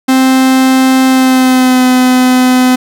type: tone with pitch glide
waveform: 45% pulse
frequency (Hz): 261.6 to 253.7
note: C4 to B3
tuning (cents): 0 to +47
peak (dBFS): -5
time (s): 0.08-2.76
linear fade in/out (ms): 10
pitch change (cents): -53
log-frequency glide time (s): 1.07-1.84
effects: none